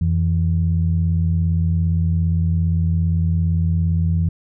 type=tone pair together; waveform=sine; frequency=87.31 / 164.81 Hz; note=F2 / E3; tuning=0 / 0 cents; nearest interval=major seventh; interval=1100 cents; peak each=-16 / -19 dBFS; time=0.01-4.29 s; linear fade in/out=5 ms; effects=tanh soft clip ceiling -7 dBFS